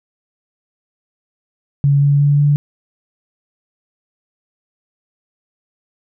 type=tone with pitch steps; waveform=sine; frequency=141.3 / 142.61 / 143.94 / 145.27 Hz; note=C#3 / C#3 / D3 / D3; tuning=+34 / +49 / -34 / -19 cents; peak=-9 dBFS; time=1.84-2.56 s; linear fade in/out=0 ms; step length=180 ms; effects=none